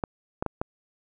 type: clicks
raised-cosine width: 1 ms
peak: -13 dBFS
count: 4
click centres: 0.038 / 0.425 / 0.463 / 0.615 s
effects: none